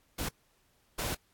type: noise bursts at uneven times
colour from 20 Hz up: pink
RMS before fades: -34 dBFS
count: 2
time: 0.18-0.29 / 0.98-1.15 s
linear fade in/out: 10 ms
effects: pink hiss -70 dBFS RMS until 1.33 s + AAC 64 kbps